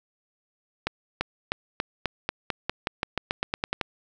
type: accelerating click train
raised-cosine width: 0.3 ms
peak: -9 dBFS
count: 17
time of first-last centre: 0.87-3.812 s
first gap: 340 ms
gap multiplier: 0.91
effects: none